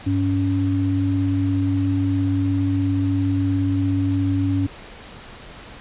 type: tone pair together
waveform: sine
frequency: 99.17 / 280.5 Hz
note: G2 / C#4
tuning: +21 / +21 cents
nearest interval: octave + tritone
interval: 1800 cents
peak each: -20 dBFS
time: 0.06-4.67 s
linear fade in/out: 10 ms
effects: pink hiss -40 dBFS RMS until 5.8 s + resampled to 8000 Hz